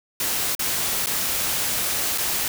white noise with dropouts, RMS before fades -24 dBFS, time 0.2-2.48 s, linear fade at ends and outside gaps 2 ms, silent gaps 0.551-0.593 / 1.061-1.069 / 2.177-2.182 s, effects none

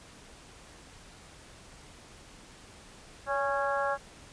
harmonic tone with a mistuned harmonic, 275.5 Hz, C#4, 11 cents flat, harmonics 2 / 3 / 4 / 5 / 6, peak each -31 / -33 / -34 / -35 / -36 dBFS, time 3.26-3.98 s, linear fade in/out 50 ms, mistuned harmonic 2, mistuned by +37 cents, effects pink hiss -52 dBFS RMS until 4.32 s + resampled to 22050 Hz

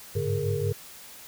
sine tone cluster, 99.4 / 105.1 / 143.6 / 414.4 / 467.6 Hz, G2 / G#2 / D3 / G#4 / A#4, +25 / +21 / -39 / -4 / +5 cents, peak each -31 dBFS, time 0.15-0.73 s, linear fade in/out 10 ms, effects white hiss -46 dBFS RMS until 1.27 s

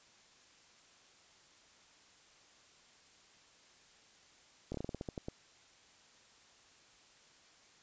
slowing click train, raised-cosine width 2 ms, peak -26 dBFS, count 11, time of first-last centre 4.72-5.285 s, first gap 24 ms, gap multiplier 1.18, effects white hiss -63 dBFS RMS until 7.82 s + resampled to 16000 Hz

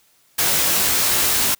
white noise with comb filter, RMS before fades -18 dBFS, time 0.38-1.55 s, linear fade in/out 10 ms, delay 18 ms, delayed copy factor +0.65, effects white hiss -58 dBFS RMS until 1.59 s

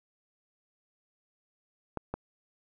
clicks, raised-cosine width 1 ms, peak -19 dBFS, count 2, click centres 1.973 / 2.14 s, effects none

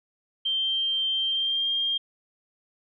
sine tone with pitch glide, 3151 to 3208 Hz, G7 to G7, +8 to +39 cents, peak -23 dBFS, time 0.45-1.98 s, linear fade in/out 10 ms, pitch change +31 cents, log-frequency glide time 1.28-1.69 s, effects none

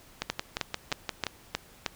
two click trains, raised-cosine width 0.2 ms, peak -12 / -10 dBFS, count 7 / 6, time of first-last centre 0.22-1.267 / 0.3-1.863 s, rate 5.73 / 3.2 Hz, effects pink hiss -55 dBFS RMS until 1.95 s

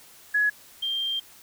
sine tone pair in turn, 1684 / 3179 Hz, G#6 / G7, +24 / +24 cents, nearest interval major seventh, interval 1100 cents, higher second, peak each -19 / -25 dBFS, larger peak first, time 0.34-0.5 / 0.82-1.2 s, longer second, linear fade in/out 10 ms, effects white hiss -51 dBFS RMS until 1.42 s

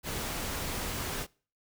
pink noise, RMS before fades -35 dBFS, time 0.03-1.27 s, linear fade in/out 50 ms, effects noise-tail reverb RT60 0.4 s tail -24 dB re dry

